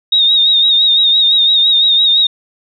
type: tone with vibrato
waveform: sine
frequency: 3729 Hz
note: A#7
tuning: in tune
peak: -7 dBFS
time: 0.12-2.27 s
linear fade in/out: 5 ms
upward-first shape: sine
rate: 5.9 Hz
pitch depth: 52 cents each way
effects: none